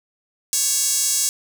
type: tone with high-pass filter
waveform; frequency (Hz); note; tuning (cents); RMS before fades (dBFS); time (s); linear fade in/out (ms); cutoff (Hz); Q
sawtooth; 555; C#5; +2; -20; 0.53-1.29; 0; 6800; 2.2
effects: none